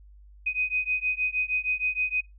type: beating tone pair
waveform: sine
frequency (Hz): 2500 / 2506.4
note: D#7 / D#7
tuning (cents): +8 / +12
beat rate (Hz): 6.4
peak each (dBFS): -28 / -28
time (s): 0.46-2.21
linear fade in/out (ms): 10
effects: noise-tail reverb RT60 0.2 s tail -23 dB re dry + added 50 Hz sine -48 dBFS peak until 2.38 s